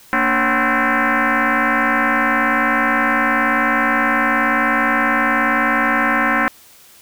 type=tone with frequency modulation; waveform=sine; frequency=230.5 Hz; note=A#3; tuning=19 cents flat; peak=-13 dBFS; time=0.13-6.48 s; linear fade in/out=0 ms; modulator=260 Hz; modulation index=7.2; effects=white hiss -46 dBFS RMS until 7.01 s